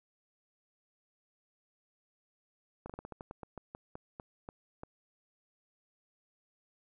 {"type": "slowing click train", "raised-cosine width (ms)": 1, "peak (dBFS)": -29, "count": 15, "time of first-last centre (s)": [2.86, 4.834], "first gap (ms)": 36, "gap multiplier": 1.19, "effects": []}